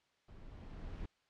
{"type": "noise with level ramp", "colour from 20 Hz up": "brown", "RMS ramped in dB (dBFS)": [-55, -43], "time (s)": [0.28, 1.06], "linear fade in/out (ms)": 5, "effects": ["white hiss -75 dBFS RMS until 1.29 s", "low-pass 4000 Hz 12 dB/octave"]}